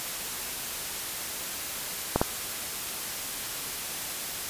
clicks, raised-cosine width 1 ms, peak -7 dBFS, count 2, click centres 2.16 / 2.215 s, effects white hiss -34 dBFS RMS until 4.49 s + resampled to 32000 Hz

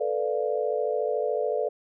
sine chord, B half-diminished seventh, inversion third, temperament equal, 440 / 493.9 / 587.3 / 698.5 Hz, A4 / B4 / D5 / F5, 0 / 0 / 0 / 0 cents, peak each -28 / -29 / -29 / -34 dBFS, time 0-1.69 s, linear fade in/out 10 ms, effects none

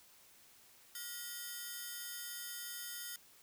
5% pulse ring-modulated tone, 1669 Hz, G#6, 8 cents sharp, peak -29 dBFS, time 0.95-3.16 s, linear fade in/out 2 ms, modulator 242 Hz, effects white hiss -63 dBFS RMS until 3.42 s

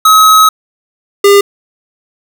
square tone pair in turn, 1278 / 402.5 Hz, D#6 / G4, +46 / +46 cents, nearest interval octave + minor sixth, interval 2000 cents, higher first, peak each -3 dBFS, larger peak neither, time 0.05-0.49 / 1.24-1.41 s, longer first, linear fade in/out 5 ms, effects none

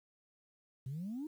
sine exponential sweep, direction up, 123.47 to 321.6 Hz, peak -37 dBFS, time 0.86-1.27 s, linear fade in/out 5 ms, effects tanh soft clip ceiling -35 dBFS + 11-bit

